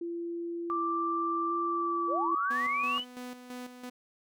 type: tone with vibrato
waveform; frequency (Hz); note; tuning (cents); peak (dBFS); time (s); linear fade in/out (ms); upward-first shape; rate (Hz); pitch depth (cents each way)
sine; 338.1; E4; +44; -33; 0.01-2.35; 5; square; 0.67; 14
type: tone with pitch glide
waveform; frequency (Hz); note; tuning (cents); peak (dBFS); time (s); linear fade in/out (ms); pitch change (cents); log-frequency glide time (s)
sine; 1174.7 to 1136.7; D6 to C#6; 0 to +43; -29; 0.7-2.98; 0; -57; 1.55-2.45
type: linear sweep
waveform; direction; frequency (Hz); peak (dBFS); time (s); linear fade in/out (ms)
sine; up; 428 to 3078; -31; 2.07-3.05; 50
type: tone with tremolo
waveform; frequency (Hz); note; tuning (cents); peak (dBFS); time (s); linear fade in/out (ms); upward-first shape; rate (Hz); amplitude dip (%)
sawtooth; 248.8; B3; +13; -35; 2.5-3.9; 10; square; 3; 60
effects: none